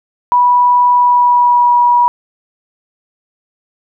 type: tone with pitch glide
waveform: sine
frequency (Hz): 980 to 967.1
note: B5 to B5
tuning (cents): -14 to -37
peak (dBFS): -6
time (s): 0.32-2.08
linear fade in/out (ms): 0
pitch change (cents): -23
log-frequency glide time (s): 0.91-1.73
effects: none